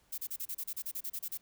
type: noise bursts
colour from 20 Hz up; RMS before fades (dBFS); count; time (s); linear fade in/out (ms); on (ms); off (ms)
violet; -38; 14; 0.12-1.376; 10; 60; 32
effects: pink hiss -69 dBFS RMS until 1.41 s